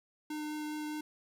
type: tone with vibrato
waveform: square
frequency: 303.1 Hz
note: D#4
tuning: 45 cents flat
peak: -37 dBFS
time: 0.3-1.01 s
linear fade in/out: 5 ms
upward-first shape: triangle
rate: 4.9 Hz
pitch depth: 8 cents each way
effects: 12-bit